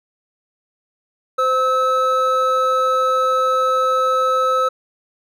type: tone pair together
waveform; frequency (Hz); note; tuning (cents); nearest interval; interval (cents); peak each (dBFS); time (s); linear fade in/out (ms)
triangle; 517 / 1296.4; C5 / E6; -21 / -29; octave + major third; 1592; -17 / -14; 1.38-4.69; 10
effects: none